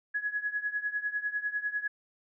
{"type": "tone with tremolo", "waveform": "sine", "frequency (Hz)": 1680, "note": "G#6", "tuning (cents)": 19, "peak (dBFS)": -26, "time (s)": [0.14, 1.88], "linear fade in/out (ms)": 10, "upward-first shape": "triangle", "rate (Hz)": 10, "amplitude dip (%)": 90, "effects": []}